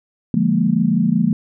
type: chord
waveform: sine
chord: Bb dominant seventh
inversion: first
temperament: equal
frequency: 146.83 / 174.61 / 207.7 / 233.1 Hz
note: D3 / F3 / Ab3 / Bb3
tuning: 0 / 0 / 0 / 0 cents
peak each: -24 / -18 / -18 / -18 dBFS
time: 0.34-1.33 s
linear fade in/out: 2 ms
effects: none